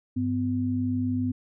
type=tone pair together; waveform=sine; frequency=100.2 / 252.5 Hz; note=G2 / B3; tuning=+38 / +39 cents; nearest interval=octave + major third; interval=1601 cents; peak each=-29 / -25 dBFS; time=0.16-1.32 s; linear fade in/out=10 ms; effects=none